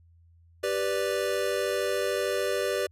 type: chord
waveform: square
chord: G major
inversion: none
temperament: equal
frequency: 392 / 493.9 / 587.3 Hz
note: G4 / B4 / D5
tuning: 0 / 0 / 0 cents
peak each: -31 dBFS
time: 0.63-2.87 s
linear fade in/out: 10 ms
effects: added 84 Hz sine -55 dBFS peak until 2.91 s + resampled to 32000 Hz